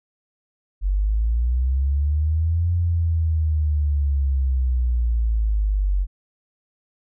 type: linear two-way sweep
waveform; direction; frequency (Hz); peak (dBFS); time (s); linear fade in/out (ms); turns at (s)
sine; up then down; 46 to 87.31 to 46; -17; 0.81-6.07; 50; 2.73
effects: none